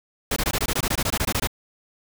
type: noise bursts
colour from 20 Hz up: pink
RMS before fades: -23 dBFS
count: 16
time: 0.31-1.473 s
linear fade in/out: 5 ms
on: 53 ms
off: 21 ms
effects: none